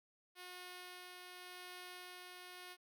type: tone with tremolo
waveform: 5% pulse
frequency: 361.2 Hz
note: F#4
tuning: 42 cents flat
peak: -38 dBFS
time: 0.35-2.77 s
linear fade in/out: 50 ms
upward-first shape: sine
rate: 0.87 Hz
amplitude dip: 25%
effects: none